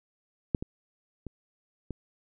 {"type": "clicks", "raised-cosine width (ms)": 3, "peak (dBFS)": [-11, -21, -25, -22], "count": 4, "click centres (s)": [0.548, 0.625, 1.267, 1.907], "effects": []}